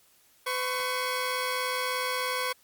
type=tone pair together; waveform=15% pulse; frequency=506 / 1108.7 Hz; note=B4 / C#6; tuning=+42 / 0 cents; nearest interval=octave + major second; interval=1358 cents; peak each=-24 / -25 dBFS; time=0.46-2.53 s; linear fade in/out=10 ms; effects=white hiss -62 dBFS RMS until 2.63 s + Opus 48 kbps